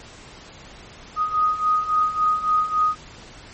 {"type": "beating tone pair", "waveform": "sine", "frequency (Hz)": [1244.5, 1248.1], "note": ["D#6", "D#6"], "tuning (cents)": [0, 5], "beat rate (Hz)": 3.6, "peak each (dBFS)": [-23, -19], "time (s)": [1.16, 2.96], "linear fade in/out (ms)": 50, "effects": ["pink hiss -43 dBFS RMS until 3.53 s", "MP3 32 kbps"]}